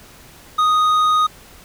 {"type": "tone with hard clipping", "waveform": "sine", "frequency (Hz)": 1244, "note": "D#6", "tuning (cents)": -1, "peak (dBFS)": -14, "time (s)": [0.58, 1.27], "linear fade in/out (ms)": 10, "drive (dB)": 6, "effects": ["pink hiss -44 dBFS RMS until 1.64 s"]}